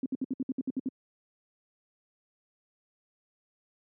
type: tone bursts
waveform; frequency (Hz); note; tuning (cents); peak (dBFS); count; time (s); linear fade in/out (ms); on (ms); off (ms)
sine; 261.6; C4; 0; -27; 10; 0.03-0.887; 2; 29; 63
effects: high-pass 150 Hz 12 dB/octave